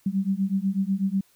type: beating tone pair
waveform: sine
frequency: 190 / 198.1 Hz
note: F#3 / G3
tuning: +46 / +18 cents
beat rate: 8.1 Hz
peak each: -25 dBFS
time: 0.06-1.21 s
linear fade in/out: 5 ms
effects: white hiss -62 dBFS RMS until 1.35 s